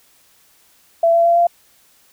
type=tone with pitch steps; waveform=sine; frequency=670 / 676.6 / 683.3 / 690 Hz; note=E5 / E5 / F5 / F5; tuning=+28 / +45 / -38 / -21 cents; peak=-10 dBFS; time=1.03-1.47 s; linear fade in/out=5 ms; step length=110 ms; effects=white hiss -54 dBFS RMS until 2.12 s